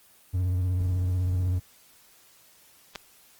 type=tone with vibrato; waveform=triangle; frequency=90.9 Hz; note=F#2; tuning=30 cents flat; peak=-21 dBFS; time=0.33-1.6 s; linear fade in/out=20 ms; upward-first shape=sine; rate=16 Hz; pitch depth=44 cents each way
type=clicks; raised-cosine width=0.2 ms; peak=-23 / -17 dBFS; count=2; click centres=2.953 / 2.958 s
effects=white hiss -57 dBFS RMS until 3.39 s + Opus 24 kbps